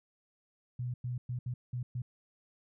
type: tone bursts at uneven times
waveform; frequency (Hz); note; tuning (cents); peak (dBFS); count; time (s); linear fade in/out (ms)
sine; 123.47; B2; 0; -33; 6; 0.79-0.94 / 1.04-1.18 / 1.29-1.39 / 1.46-1.54 / 1.73-1.83 / 1.95-2.02; 5
effects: none

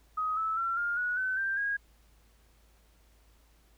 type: tone with pitch steps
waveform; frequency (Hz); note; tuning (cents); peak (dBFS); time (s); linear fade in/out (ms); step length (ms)
sine; 1259 / 1307.2 / 1357.2 / 1409.1 / 1463 / 1519 / 1577.1 / 1637.4; D#6 / E6 / F6 / F6 / F#6 / F#6 / G6 / G#6; +20 / -15 / -50 / +15 / -20 / +45 / +10 / -25; -28; 0.17-1.77; 10; 200
effects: added 54 Hz sine -61 dBFS peak until 3.77 s + pink hiss -67 dBFS RMS until 3.77 s

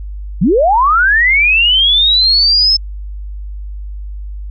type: linear sweep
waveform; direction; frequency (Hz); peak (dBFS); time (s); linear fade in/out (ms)
sine; up; 140.4 to 5274; -7; 0.41-2.77; 10
effects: added 50 Hz sine -22 dBFS peak until 4.5 s

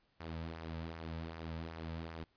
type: tone with flanger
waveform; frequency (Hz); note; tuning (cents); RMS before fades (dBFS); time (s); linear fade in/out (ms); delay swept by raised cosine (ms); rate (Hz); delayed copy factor
sawtooth; 81.7; E2; -15; -44; 0.2-2.24; 5; 0.25 to 2.85; 2.6; -0.55
effects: pink hiss -75 dBFS RMS until 2.36 s + resampled to 11025 Hz

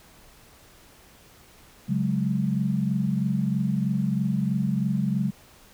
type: chord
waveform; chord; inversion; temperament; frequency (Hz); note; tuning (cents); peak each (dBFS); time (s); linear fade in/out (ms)
sine; C# suspended fourth; none; just; 138.59 / 184.79 / 207.9; C#3 / F#3 / G#3; 0 / -2 / +2; -27 / -26 / -26; 1.88-5.31; 20
effects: pink hiss -53 dBFS RMS until 5.73 s

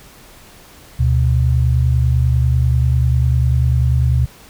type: tone pair together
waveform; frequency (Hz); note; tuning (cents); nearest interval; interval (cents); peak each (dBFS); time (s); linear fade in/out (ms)
sine; 73.8 / 123.95; D2 / B2; +9 / +7; major sixth; 898; -14; 0.99-4.26; 10
effects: pink hiss -43 dBFS RMS until 4.49 s

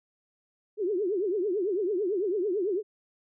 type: tone with vibrato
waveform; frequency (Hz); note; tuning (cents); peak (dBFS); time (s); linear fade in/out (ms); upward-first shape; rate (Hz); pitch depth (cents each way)
sine; 387.9; G4; -18; -25; 0.77-2.83; 50; triangle; 9; 250
effects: none

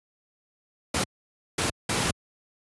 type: noise bursts at uneven times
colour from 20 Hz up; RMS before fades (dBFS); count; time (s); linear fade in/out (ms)
pink; -25; 3; 0.94-1.04 / 1.58-1.7 / 1.89-2.11; 5
effects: high-pass 80 Hz 12 dB/octave + resampled to 24000 Hz

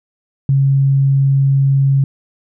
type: tone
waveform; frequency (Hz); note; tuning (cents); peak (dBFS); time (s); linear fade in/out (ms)
sine; 137; C#3; -20; -9; 0.49-2.04; 2
effects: none

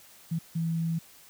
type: tone bursts at uneven times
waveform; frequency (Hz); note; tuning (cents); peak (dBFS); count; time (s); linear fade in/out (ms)
sine; 164.81; E3; 0; -26; 2; 0.31-0.39 / 0.55-0.99; 10
effects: white hiss -54 dBFS RMS until 1.29 s

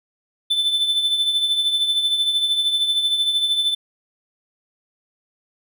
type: tone with tremolo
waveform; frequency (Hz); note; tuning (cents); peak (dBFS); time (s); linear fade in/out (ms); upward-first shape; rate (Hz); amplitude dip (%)
triangle; 3523; A7; +1; -13; 0.5-3.75; 10; triangle; 13; 60
effects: none

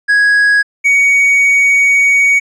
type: tone pair in turn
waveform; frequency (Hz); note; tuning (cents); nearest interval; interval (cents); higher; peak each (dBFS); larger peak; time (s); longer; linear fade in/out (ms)
triangle; 1661.2 / 2244; G#6 / C#7; 0 / +21; perfect fourth; 521; second; -5; neither; 0.08-0.63 / 0.84-2.4; second; 20
effects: resampled to 24000 Hz

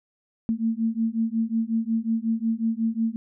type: beating tone pair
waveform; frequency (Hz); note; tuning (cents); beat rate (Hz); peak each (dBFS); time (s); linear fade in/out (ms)
sine; 223.1 / 228.6; A3 / A#3; +24 / -34; 5.5; -25; 0.49-3.16; 0
effects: none

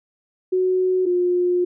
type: tone pair in turn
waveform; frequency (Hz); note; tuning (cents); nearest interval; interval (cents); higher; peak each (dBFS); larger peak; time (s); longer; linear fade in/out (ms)
sine; 370 / 356.7; F#4 / F4; 0 / +37; minor second; 63; first; -16; neither; 0.52-1.06 / 1.06-1.65; second; 10
effects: none

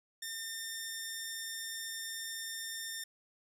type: tone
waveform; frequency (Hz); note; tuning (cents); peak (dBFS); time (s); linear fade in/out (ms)
10% pulse; 1809; A6; +48; -30; 0.22-3.04; 5
effects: none

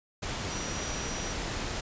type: tone in noise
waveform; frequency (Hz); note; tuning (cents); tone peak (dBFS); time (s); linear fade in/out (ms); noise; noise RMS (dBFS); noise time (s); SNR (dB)
sine; 5810; F#8; -32; -40; 0.5-1.33; 10; pink; -34; 0.22-1.81; -9
effects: resampled to 16000 Hz

